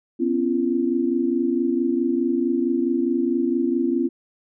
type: tone cluster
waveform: sine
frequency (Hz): 249.8 / 274.4 / 340.1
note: B3 / C#4 / F4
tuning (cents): +20 / -17 / -46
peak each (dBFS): -23 / -24 / -22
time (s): 0.19-4.09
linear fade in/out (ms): 20
effects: none